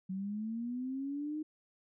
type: linear sweep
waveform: sine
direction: up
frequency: 185 to 311.1 Hz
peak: -35 dBFS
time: 0.09-1.43 s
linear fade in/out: 10 ms
effects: none